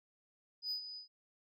sine tone with ADSR envelope, 4978 Hz, D#8, in tune, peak -32 dBFS, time 0.62-1.08 s, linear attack 90 ms, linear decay 96 ms, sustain -12 dB, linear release 110 ms, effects tanh soft clip ceiling -34 dBFS

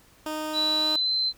15% pulse tone, 309 Hz, D#4, 12 cents flat, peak -23 dBFS, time 0.26-0.96 s, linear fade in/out 2 ms
sine tone with pitch glide, 3951 to 4083 Hz, B7 to C8, 0 to -43 cents, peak -22 dBFS, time 0.53-1.33 s, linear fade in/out 50 ms, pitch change +57 cents, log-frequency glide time 0.79-1.12 s
effects pink hiss -57 dBFS RMS until 1.37 s

